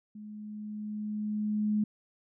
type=tone with level ramp; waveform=sine; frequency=211.3 Hz; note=G#3; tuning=30 cents sharp; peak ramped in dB=-42 to -24 dBFS; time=0.15-1.84 s; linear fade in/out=5 ms; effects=none